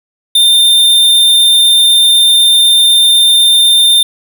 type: tone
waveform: square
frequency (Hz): 3608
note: A7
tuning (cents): +43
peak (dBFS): -5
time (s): 0.35-4.03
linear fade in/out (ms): 5
effects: none